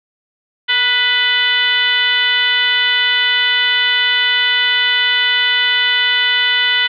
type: tone with frequency modulation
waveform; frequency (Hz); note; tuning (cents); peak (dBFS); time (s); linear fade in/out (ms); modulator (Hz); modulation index
sine; 2489; D#7; 0; -11; 0.68-6.88; 20; 507; 2.1
effects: none